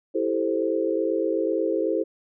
sine chord, A minor seventh, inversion second, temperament equal, 329.6 / 392 / 440 / 523.3 Hz, E4 / G4 / A4 / C5, 0 / 0 / 0 / 0 cents, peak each -26 / -28 / -27 / -27 dBFS, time 0.14-2.04 s, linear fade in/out 20 ms, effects none

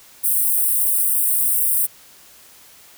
white high-pass noise, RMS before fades -18 dBFS, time 0.23-1.87 s, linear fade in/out 20 ms, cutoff 8400 Hz, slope 96 dB/octave, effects white hiss -47 dBFS RMS until 2.97 s

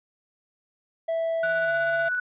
triangle tone with pitch glide, 658 to 668.7 Hz, E5 to E5, -3 to +25 cents, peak -21 dBFS, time 1.08-2.09 s, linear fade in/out 10 ms, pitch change +28 cents, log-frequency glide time 1.63-1.72 s
sine tone with tremolo, 1480 Hz, F#6, in tune, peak -22 dBFS, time 1.43-2.2 s, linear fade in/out 5 ms, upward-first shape square, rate 16 Hz, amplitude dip 25%
effects tanh soft clip ceiling -17 dBFS + resampled to 8000 Hz

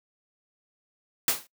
white noise with exponential decay, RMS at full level -19 dBFS, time 1.28-1.47 s, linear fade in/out 1 ms, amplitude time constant 40 ms, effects noise-tail reverb RT60 0.1 s tail -21 dB re dry + high-pass 150 Hz 12 dB/octave

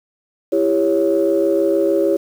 sine chord, C# diminished, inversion first, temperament just, 332.6 / 399.1 / 554.4 Hz, E4 / G4 / C#5, +16 / +31 / 0 cents, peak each -17 dBFS, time 0.52-2.17 s, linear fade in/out 10 ms, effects tanh soft clip ceiling -5 dBFS + 7-bit

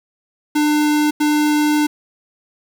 square tone bursts at uneven times, 299.4 Hz, D4, 33 cents sharp, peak -14 dBFS, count 2, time 0.55-1.11 / 1.2-1.87 s, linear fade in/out 10 ms, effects 7-bit

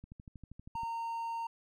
click train, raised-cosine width 5 ms, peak -36 dBFS, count 11, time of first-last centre 0.04-0.834 s, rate 12.6 Hz
triangle tone, 920 Hz, A#5, 23 cents flat, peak -33 dBFS, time 0.75-1.47 s, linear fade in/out 5 ms
effects none

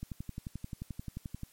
click train, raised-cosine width 5 ms, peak -26 dBFS, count 17, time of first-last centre 0.03-1.434 s, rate 11.4 Hz, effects white hiss -63 dBFS RMS until 1.52 s + MP3 64 kbps

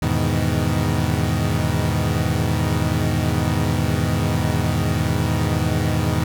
30% pulse chord, E major seventh, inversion none, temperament equal, 82.41 / 103.83 / 123.47 / 155.56 Hz, E2 / G#2 / B2 / D#3, 0 / 0 / 0 / 0 cents, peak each -21 dBFS, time 0.02-6.24 s, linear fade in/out 5 ms, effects none

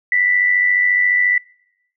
sine tone with amplitude modulation, 1975.5 Hz, B6, in tune, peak -10 dBFS, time 0.12-1.38 s, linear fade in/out 2 ms, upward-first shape sine, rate 94.3 Hz, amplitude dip 55%, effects noise-tail reverb RT60 0.9 s tail -26 dB re dry

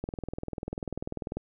click train, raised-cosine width 2 ms, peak -20 dBFS, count 28, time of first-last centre 0.04-1.37 s, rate 20.3 Hz, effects none

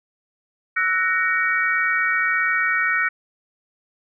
sine chord, F# dominant seventh, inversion third, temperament equal with one note detuned, 1318.5 / 1480 / 1864.7 / 2267 Hz, E6 / F#6 / A#6 / C#7, 0 / 0 / 0 / +38 cents, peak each -26 / -22 / -22 / -24 dBFS, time 0.76-3.09 s, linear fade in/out 10 ms, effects none

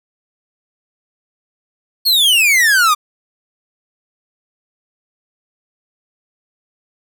45% pulse exponential sweep, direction down, 4435 to 1174.7 Hz, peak -9 dBFS, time 2.05-2.95 s, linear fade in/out 20 ms, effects none

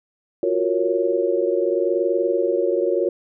sine chord, Gb major seventh, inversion third, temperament equal, 349.2 / 370 / 466.2 / 554.4 Hz, F4 / Gb4 / Bb4 / Db5, 0 / 0 / 0 / 0 cents, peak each -23 dBFS, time 0.43-3.09 s, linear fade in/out 2 ms, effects none

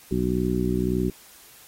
harmonic tone, 61.74 Hz, B1, in tune, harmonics 1 / 2 / 3 / 4 / 5 / 6, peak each -30 / -31 / -26 / -29 / -29 / -27 dBFS, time 0.11-1.1 s, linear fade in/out 5 ms, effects white hiss -50 dBFS RMS until 1.67 s + AAC 48 kbps

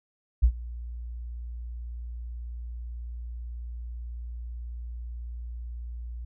sine tone with ADSR envelope, 59.1 Hz, A#1, 24 cents sharp, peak -13 dBFS, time 0.42-6.25 s, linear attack 19 ms, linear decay 74 ms, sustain -21 dB, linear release 7 ms, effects none

